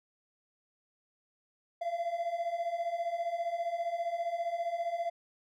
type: beating tone pair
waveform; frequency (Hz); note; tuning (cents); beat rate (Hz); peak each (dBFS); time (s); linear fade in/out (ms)
triangle; 672 / 687; E5 / F5; +33 / -29; 15; -35 / -31; 1.81-5.1; 10
effects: none